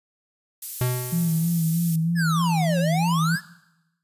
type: high-pass noise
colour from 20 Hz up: pink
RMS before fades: -32 dBFS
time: 0.62-1.96 s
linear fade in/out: 5 ms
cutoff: 12000 Hz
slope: 12 dB/octave
type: tone with exponential decay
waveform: square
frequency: 125.1 Hz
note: B2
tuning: 23 cents sharp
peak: -20 dBFS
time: 0.81-1.78 s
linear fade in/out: 2 ms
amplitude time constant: 210 ms
type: tone with vibrato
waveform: sine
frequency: 165.6 Hz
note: E3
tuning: 8 cents sharp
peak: -20 dBFS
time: 1.12-3.36 s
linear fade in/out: 10 ms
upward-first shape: sine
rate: 3.2 Hz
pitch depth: 54 cents each way
type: exponential two-way sweep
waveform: square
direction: down then up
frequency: 1779 to 523.3 to 1779 Hz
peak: -25 dBFS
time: 2.15-3.41 s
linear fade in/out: 50 ms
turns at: 2.79 s
effects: noise-tail reverb RT60 0.9 s tail -17 dB re dry + resampled to 32000 Hz